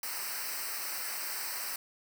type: noise with comb filter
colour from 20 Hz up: white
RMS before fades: -37 dBFS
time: 0.03-1.76 s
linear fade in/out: 2 ms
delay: 0.29 ms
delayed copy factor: -0.9
effects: none